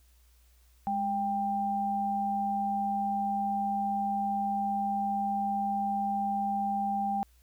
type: tone pair together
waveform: sine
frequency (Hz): 206.3 / 791.1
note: G#3 / G5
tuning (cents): -11 / +16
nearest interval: octave + major seventh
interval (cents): 2327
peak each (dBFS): -34 / -28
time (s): 0.87-7.23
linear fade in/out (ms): 0
effects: added 60 Hz sine -59 dBFS peak until 7.42 s + white hiss -68 dBFS RMS until 7.42 s